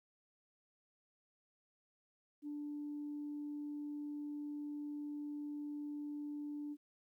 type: tone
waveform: sine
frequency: 293.7 Hz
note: D4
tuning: in tune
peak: -40 dBFS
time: 2.42-6.77 s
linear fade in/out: 50 ms
effects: tanh soft clip ceiling -36 dBFS + 13-bit